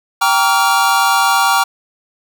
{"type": "chord", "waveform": "square", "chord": "G minor seventh", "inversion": "none", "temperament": "equal with one note detuned", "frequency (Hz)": [784, 932.3, 1144.5, 1396.9], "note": ["G5", "Bb5", "D6", "F6"], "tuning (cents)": [0, 0, -45, 0], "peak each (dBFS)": -17, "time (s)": [0.21, 1.64], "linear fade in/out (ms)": 10, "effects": []}